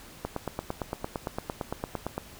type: click train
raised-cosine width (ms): 1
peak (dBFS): -16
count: 18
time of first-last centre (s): 0.25-2.18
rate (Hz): 8.81
effects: pink hiss -49 dBFS RMS until 2.39 s